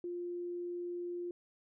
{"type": "tone", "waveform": "sine", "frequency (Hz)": 350.7, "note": "F4", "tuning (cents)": 7, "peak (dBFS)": -37, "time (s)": [0.04, 1.31], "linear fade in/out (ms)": 2, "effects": []}